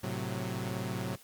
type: chord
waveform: sawtooth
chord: F# diminished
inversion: first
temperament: equal with one note detuned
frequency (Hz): 110.45 / 130.81 / 185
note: A2 / C3 / F#3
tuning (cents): +7 / 0 / 0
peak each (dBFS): -34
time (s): 0.03-1.16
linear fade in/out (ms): 10
effects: white hiss -57 dBFS RMS until 1.23 s + Opus 48 kbps